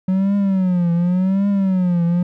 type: tone with vibrato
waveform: triangle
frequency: 185 Hz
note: F#3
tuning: in tune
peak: -12 dBFS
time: 0.08-2.23 s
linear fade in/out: 5 ms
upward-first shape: triangle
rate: 0.89 Hz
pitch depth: 160 cents each way
effects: none